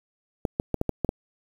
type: clicks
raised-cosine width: 2 ms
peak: -10 dBFS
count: 7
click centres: 0.452 / 0.599 / 0.743 / 0.814 / 0.893 / 1.047 / 1.091 s
effects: 7-bit